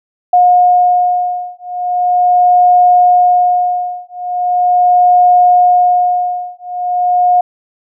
sine beating tone pair, 718 / 718.4 Hz, F5 / F5, +48 / +49 cents, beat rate 0.4 Hz, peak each -10 dBFS, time 0.33-7.41 s, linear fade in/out 5 ms, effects none

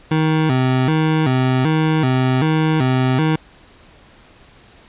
25% pulse tone with vibrato, 142.6 Hz, C#3, 49 cents sharp, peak -10 dBFS, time 0.11-3.36 s, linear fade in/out 5 ms, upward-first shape square, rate 1.3 Hz, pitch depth 170 cents each way, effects pink hiss -47 dBFS RMS until 4.88 s + resampled to 8000 Hz

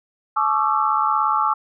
sine tone cluster, 862 / 1114 / 1191 / 1333 Hz, A5 / C#6 / D6 / E6, -36 / +8 / +24 / +19 cents, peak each -22 dBFS, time 0.36-1.54 s, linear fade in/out 10 ms, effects none

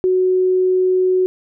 sine tone, 370 Hz, F#4, in tune, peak -12 dBFS, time 0.04-1.26 s, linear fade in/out 0 ms, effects none

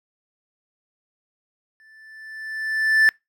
triangle tone with exponential growth, 1760 Hz, A6, in tune, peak -9 dBFS, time 1.8-3.09 s, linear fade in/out 0 ms, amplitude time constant 280 ms, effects noise-tail reverb RT60 0.2 s tail -26 dB re dry

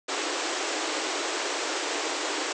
pink band-pass noise, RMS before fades -30 dBFS, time 0.08-2.53 s, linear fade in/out 10 ms, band 290 to 8100 Hz, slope 96 dB/octave, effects none

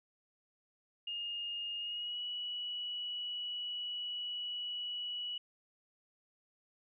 sine tone with pitch glide, 2839 to 2937 Hz, F7 to F#7, +28 to -13 cents, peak -37 dBFS, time 1.07-5.38 s, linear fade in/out 5 ms, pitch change +59 cents, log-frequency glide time 1.78-2.23 s, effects none

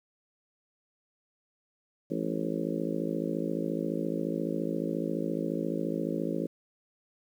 harmonic tone with a mistuned harmonic, 54.4 Hz, A1, 19 cents flat, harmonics 3 / 4 / 5 / 6 / 7 / 8 / 9 / 10, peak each -36 / -37 / -35 / -35 / -40 / -38 / -41 / -39 dBFS, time 2.1-6.47 s, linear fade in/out 10 ms, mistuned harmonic 3, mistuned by +73 cents, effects 10-bit

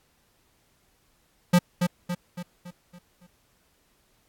square tone with echo, 176.9 Hz, F3, 23 cents sharp, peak -15 dBFS, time 1.53-1.59 s, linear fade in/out 10 ms, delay 280 ms, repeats 6, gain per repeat -6 dB, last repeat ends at 3.27 s, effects pink hiss -66 dBFS RMS until 4.28 s + AAC 64 kbps

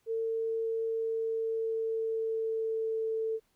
sine tone with pitch glide, 450.8 to 444.6 Hz, A4 to A4, +42 to +18 cents, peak -29 dBFS, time 0.06-3.4 s, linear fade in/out 50 ms, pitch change -24 cents, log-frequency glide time 0.92-3.11 s, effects pink hiss -73 dBFS RMS until 3.55 s

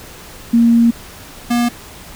sine / square tone pair in turn, 233.1 / 239.1 Hz, A#3 / A#3, 0 / +44 cents, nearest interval unison, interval 44 cents, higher second, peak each -7 / -13 dBFS, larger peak first, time 0.53-0.91 / 1.5-1.69 s, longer first, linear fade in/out 10 ms, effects pink hiss -36 dBFS RMS until 2.15 s

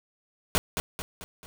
pink noise with echo, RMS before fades -23 dBFS, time 0.55-0.58 s, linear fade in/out 0 ms, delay 220 ms, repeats 4, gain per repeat -6 dB, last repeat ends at 1.46 s, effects none

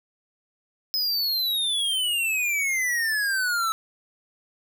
square exponential sweep, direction down, 5120 to 1302 Hz, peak -23 dBFS, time 0.94-3.72 s, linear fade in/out 0 ms, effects none

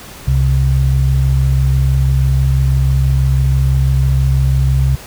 sine tone pair together, 66.1 / 132.2 Hz, C2 / C3, +18 / +18 cents, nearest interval octave, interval 1200 cents, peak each -12 dBFS, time 0.27-4.96 s, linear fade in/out 10 ms, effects pink hiss -34 dBFS RMS until 5.06 s

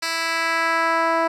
10% pulse tone with band-pass filter sweep, 329.6 Hz, E4, in tune, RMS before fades -21 dBFS, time 0.02-1.28 s, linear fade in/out 10 ms, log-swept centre 4300 to 730 Hz, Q 0.93, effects none

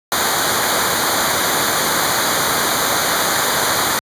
pink noise with comb filter, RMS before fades -17 dBFS, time 0.12-3.99 s, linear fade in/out 0 ms, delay 0.37 ms, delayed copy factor -0.85, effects high-pass 80 Hz 12 dB/octave + resampled to 32000 Hz

